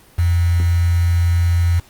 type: tone with quantisation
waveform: sine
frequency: 86 Hz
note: F2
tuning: 26 cents flat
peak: -12 dBFS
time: 0.18-1.8 s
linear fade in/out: 10 ms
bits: 5
effects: pink hiss -48 dBFS RMS until 1.89 s + Opus 32 kbps